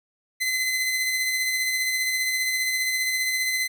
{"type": "tone with tremolo", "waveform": "sawtooth", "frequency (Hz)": 2041, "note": "C7", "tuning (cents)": -44, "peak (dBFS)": -18, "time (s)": [0.4, 3.68], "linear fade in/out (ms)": 20, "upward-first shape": "sine", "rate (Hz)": 15, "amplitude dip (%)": 30, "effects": []}